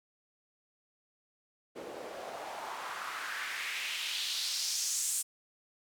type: noise with band-pass filter sweep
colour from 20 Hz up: white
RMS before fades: -37 dBFS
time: 1.75-5.23 s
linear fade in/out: 20 ms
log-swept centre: 390 to 8500 Hz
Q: 2.4
effects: none